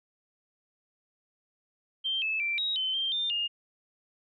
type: tone with pitch steps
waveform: sine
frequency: 3152 / 2609 / 2349 / 3803 / 3064 / 3164 / 3601 / 2833 Hz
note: G7 / E7 / D7 / A#7 / G7 / G7 / A7 / F7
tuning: +9 / -18 / 0 / +34 / -40 / +15 / +39 / +24 cents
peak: -27 dBFS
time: 2.04-3.48 s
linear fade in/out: 20 ms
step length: 180 ms
effects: none